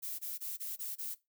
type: noise bursts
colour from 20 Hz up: violet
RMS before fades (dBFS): -40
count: 6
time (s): 0.02-1.15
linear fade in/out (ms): 20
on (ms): 170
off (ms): 22
effects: noise-tail reverb RT60 0.2 s tail -18 dB re dry